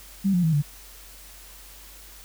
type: tone with pitch steps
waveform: sine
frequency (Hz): 195.5 / 177.22 / 160.64 / 145.62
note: G3 / F3 / E3 / D3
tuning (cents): -4 / +26 / -44 / -14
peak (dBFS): -18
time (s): 0.24-0.624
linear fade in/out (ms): 20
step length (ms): 96
effects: added 47 Hz sine -48 dBFS peak until 2.24 s + white hiss -47 dBFS RMS until 2.24 s